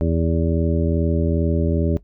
harmonic tone, 82.41 Hz, E2, in tune, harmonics 1 / 2 / 3 / 4 / 5 / 7, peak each -20 / -23 / -25 / -26 / -27 / -28 dBFS, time 0.01-1.97 s, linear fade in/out 0 ms, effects noise-tail reverb RT60 0.1 s tail -17 dB re dry + added 50 Hz sine -46 dBFS peak until 2.03 s

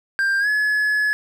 triangle tone with pitch glide, 1588 to 1702 Hz, G6 to G#6, +22 to +42 cents, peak -15 dBFS, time 0.19-1.13 s, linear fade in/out 0 ms, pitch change +120 cents, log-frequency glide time 0.39-0.48 s, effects none

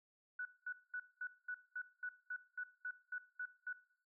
sine tone bursts, 1480 Hz, F#6, in tune, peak -40 dBFS, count 13, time 0.39-3.729 s, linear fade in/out 5 ms, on 63 ms, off 210 ms, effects noise-tail reverb RT60 0.6 s tail -18 dB re dry

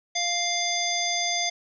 harmonic tone, 698.5 Hz, F5, in tune, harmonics 1 / 3 / 5 / 7 / 9, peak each -30 / -30 / -30 / -30 / -30 dBFS, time 0.15-1.5 s, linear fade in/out 10 ms, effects none

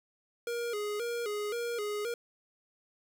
square tone with vibrato, 443.7 Hz, A4, 14 cents sharp, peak -33 dBFS, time 0.47-2.14 s, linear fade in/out 2 ms, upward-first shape square, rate 1.9 Hz, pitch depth 110 cents each way, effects none

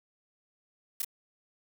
blue noise with echo, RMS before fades -30 dBFS, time 1-1.02 s, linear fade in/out 5 ms, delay 27 ms, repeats 1, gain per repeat -2 dB, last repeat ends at 1.047 s, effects none

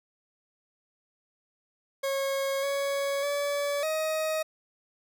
40% pulse tone with pitch steps, 546 / 558 / 573 / 629 Hz, C#5 / C#5 / D5 / D#5, -26 / +11 / -43 / +19 cents, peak -26 dBFS, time 2.03-4.43 s, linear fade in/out 10 ms, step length 600 ms, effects none

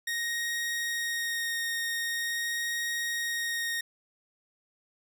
sawtooth tone with vibrato, 1864.7 Hz, A#6, in tune, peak -26 dBFS, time 0.07-3.81 s, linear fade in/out 5 ms, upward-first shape sine, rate 0.44 Hz, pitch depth 9 cents each way, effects none

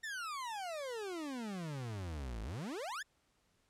40% pulse exponential two-way sweep, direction down then up, 1849 to 51.4 to 1849 Hz, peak -39 dBFS, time 0.03-3.03 s, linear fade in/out 10 ms, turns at 2.42 s, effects pink hiss -75 dBFS RMS until 3.69 s + low-pass 10000 Hz 12 dB/octave

